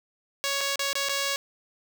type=tone with dropouts; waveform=5% pulse; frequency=556 Hz; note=C#5; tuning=5 cents sharp; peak=-14 dBFS; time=0.44-1.36 s; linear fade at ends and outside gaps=0 ms; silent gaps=0.608-0.612 / 0.758-0.793 / 0.931-0.954 / 1.086-1.094 s; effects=none